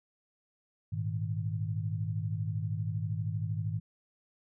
sine chord, Ab suspended second, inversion none, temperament equal with one note detuned, 103.83 / 116.54 / 156.92 Hz, Ab2 / Bb2 / Eb3, 0 / 0 / +15 cents, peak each -33 / -37 / -36 dBFS, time 0.92-3.8 s, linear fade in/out 10 ms, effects none

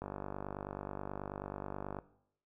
click train, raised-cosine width 1 ms, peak -26 dBFS, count 98, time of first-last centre 0.02-1.988 s, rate 49.3 Hz, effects noise-tail reverb RT60 0.7 s tail -17 dB re dry

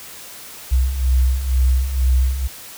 sine beating tone pair, 62.5 / 64.6 Hz, B1 / C2, +21 / -21 cents, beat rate 2.1 Hz, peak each -19 / -14 dBFS, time 0.71-2.48 s, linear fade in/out 20 ms, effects tanh soft clip ceiling -7 dBFS + white hiss -37 dBFS RMS until 2.77 s

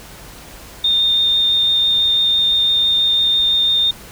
sine tone with vibrato, 3641 Hz, A#7, 41 cents flat, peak -12 dBFS, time 0.84-3.91 s, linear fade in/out 5 ms, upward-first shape sine, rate 6 Hz, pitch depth 8 cents each way, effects added 50 Hz sine -44 dBFS peak until 4.11 s + pink hiss -38 dBFS RMS until 4.11 s

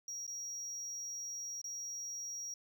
triangle tone with dropouts, 5680 Hz, F8, 28 cents sharp, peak -39 dBFS, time 0.08-2.54 s, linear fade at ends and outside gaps 2 ms, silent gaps 0.267-0.277 / 1.616-1.642 s, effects none

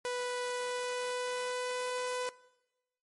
sawtooth tone with pitch glide, 493.9 to 499.6 Hz, B4 to B4, 0 to +20 cents, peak -29 dBFS, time 0.05-2.29 s, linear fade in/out 0 ms, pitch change +20 cents, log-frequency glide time 0.52-1.84 s, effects noise-tail reverb RT60 1.0 s tail -20 dB re dry + MP3 48 kbps

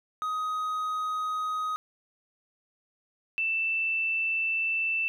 triangle / sine tone pair in turn, 1255 / 2659 Hz, D#6 / E7, +15 / +14 cents, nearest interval octave + minor second, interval 1299 cents, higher second, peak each -26 / -25 dBFS, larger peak second, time 0.22-1.76 / 3.38-5.08 s, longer second, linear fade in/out 0 ms, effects none

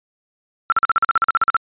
sine tone bursts, 1343 Hz, E6, 32 cents sharp, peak -11 dBFS, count 14, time 0.7-1.566 s, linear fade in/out 0 ms, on 21 ms, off 44 ms, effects resampled to 8000 Hz

